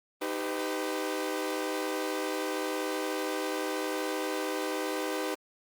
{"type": "chord", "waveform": "sawtooth", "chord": "Eb augmented", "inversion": "none", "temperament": "equal with one note detuned", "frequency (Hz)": [311.1, 392, 505.1], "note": ["Eb4", "G4", "B4"], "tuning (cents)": [0, 0, 39], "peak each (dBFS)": -31, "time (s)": [0.21, 5.35], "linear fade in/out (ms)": 10, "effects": ["Opus 24 kbps"]}